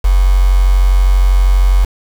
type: tone with quantisation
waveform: sine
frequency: 46.25 Hz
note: F#1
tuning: in tune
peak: -6 dBFS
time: 0.04-1.85 s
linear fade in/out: 10 ms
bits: 4
effects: none